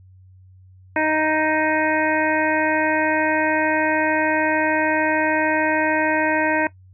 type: harmonic tone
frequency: 311.1 Hz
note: D#4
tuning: in tune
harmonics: 1 / 2 / 3 / 5 / 6 / 7 / 8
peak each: -23 / -23 / -23 / -25 / -26 / -30 / -30 dBFS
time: 0.96-6.67 s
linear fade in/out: 2 ms
effects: noise-tail reverb RT60 0.1 s tail -18 dB re dry + added 93 Hz sine -45 dBFS peak until 6.93 s